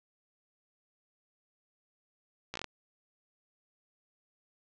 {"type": "slowing click train", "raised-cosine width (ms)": 0.2, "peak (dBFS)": -20, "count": 6, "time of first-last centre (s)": [2.54, 2.643], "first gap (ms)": 15, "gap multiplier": 1.16, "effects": ["low-pass 6000 Hz 12 dB/octave"]}